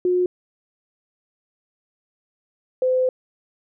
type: tone pair in turn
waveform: sine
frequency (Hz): 360.8 / 512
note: F#4 / C5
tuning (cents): -44 / -38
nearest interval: tritone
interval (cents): 606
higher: second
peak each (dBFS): -16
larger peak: neither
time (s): 0.05-0.26 / 2.82-3.09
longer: second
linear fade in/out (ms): 2
effects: none